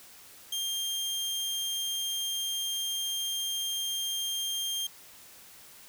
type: tone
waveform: sawtooth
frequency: 3197 Hz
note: G7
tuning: 33 cents sharp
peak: -27 dBFS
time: 0.52-4.87 s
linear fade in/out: 5 ms
effects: white hiss -52 dBFS RMS until 5.88 s